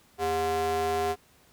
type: ring-modulated tone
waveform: square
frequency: 160 Hz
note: D#3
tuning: 49 cents sharp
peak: -23 dBFS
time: 0.18-1.16 s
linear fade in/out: 50 ms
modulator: 564 Hz
effects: pink hiss -60 dBFS RMS until 1.52 s + high-pass 60 Hz 12 dB/octave